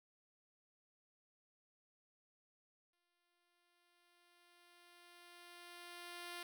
5% pulse tone with exponential growth, 349.2 Hz, F4, in tune, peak -34 dBFS, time 2.93-6.43 s, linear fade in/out 2 ms, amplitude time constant 760 ms, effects none

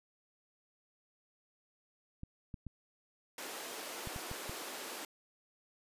clicks, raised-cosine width 5 ms, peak -31 dBFS, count 7, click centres 2.234 / 2.542 / 2.667 / 4.073 / 4.162 / 4.314 / 4.495 s
pink high-pass noise, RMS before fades -44 dBFS, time 3.38-5.05 s, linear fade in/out 2 ms, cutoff 300 Hz, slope 24 dB/octave
effects resampled to 32000 Hz

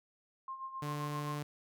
sine tone with tremolo, 1061 Hz, C6, 24 cents sharp, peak -38 dBFS, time 0.48-1.39 s, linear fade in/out 2 ms, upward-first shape sine, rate 7.6 Hz, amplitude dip 65%
sawtooth tone, 146.83 Hz, D3, in tune, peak -33 dBFS, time 0.82-1.43 s, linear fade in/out 5 ms
effects none

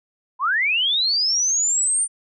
sine linear sweep, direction up, 949 to 9100 Hz, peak -17 dBFS, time 0.39-2.08 s, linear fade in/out 50 ms, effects none

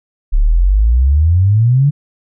sine exponential sweep, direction up, 33.52 to 148.5 Hz, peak -7 dBFS, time 0.32-1.91 s, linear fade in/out 20 ms, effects none

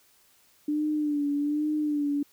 sine tone with vibrato, 295.4 Hz, D4, 10 cents sharp, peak -24 dBFS, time 0.68-2.23 s, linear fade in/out 5 ms, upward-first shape sine, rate 1.2 Hz, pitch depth 51 cents each way, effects white hiss -62 dBFS RMS until 2.32 s

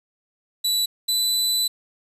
sawtooth tone pair in turn, 3952 / 3991 Hz, B7 / B7, 0 / +17 cents, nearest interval unison, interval 17 cents, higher second, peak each -16 dBFS, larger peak neither, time 0.64-0.86 / 1.08-1.68 s, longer second, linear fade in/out 10 ms, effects resampled to 32000 Hz + 8-bit

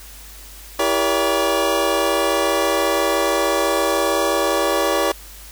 25% pulse chord, E diminished seventh, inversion none, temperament just, 329.6 / 395.6 / 474.7 / 569.6 Hz, E4 / G4 / Bb4 / Db5, 0 / +16 / +31 / +47 cents, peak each -20 / -19 / -21 / -16 dBFS, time 0.79-5.12 s, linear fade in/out 5 ms, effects added 50 Hz sine -40 dBFS peak until 5.51 s + white hiss -41 dBFS RMS until 5.51 s

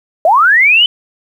sine linear sweep, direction up, 600 to 3065 Hz, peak -5 dBFS, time 0.25-0.86 s, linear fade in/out 2 ms, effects 7-bit

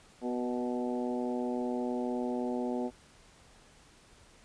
harmonic tone with a mistuned harmonic, 123.47 Hz, B2, in tune, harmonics 2 / 3 / 4 / 5 / 6 / 7, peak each -33 / -37 / -39 / -41 / -43 / -44 dBFS, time 0.21-2.91 s, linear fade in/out 50 ms, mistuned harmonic 4, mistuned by -21 cents, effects pink hiss -59 dBFS RMS until 4.44 s + resampled to 22050 Hz

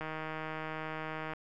click train, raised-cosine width 0.5 ms, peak -24 dBFS, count 209, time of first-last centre 0.01-1.335 s, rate 157 Hz, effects none

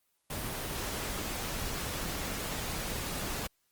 pink noise, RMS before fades -36 dBFS, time 0.3-3.47 s, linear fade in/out 5 ms, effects white hiss -75 dBFS RMS until 3.71 s + Opus 24 kbps

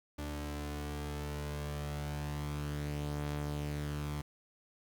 sawtooth tone pair together, 73.42 / 146.68 Hz, D2 / D3, 0 / -2 cents, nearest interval octave, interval 1198 cents, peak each -35 / -36 dBFS, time 0.18-4.22 s, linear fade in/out 10 ms, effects 10-bit

